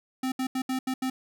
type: tone bursts at uneven times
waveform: square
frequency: 259.8 Hz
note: C4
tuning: 12 cents flat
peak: -27 dBFS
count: 6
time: 0.23-0.32 / 0.39-0.47 / 0.55-0.62 / 0.69-0.79 / 0.87-0.94 / 1.02-1.1 s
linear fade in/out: 5 ms
effects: none